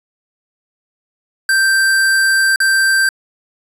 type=tone with dropouts; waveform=square; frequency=1568 Hz; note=G6; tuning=in tune; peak=-11 dBFS; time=1.49-3.09 s; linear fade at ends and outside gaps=2 ms; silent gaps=2.56-2.602 s; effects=resampled to 32000 Hz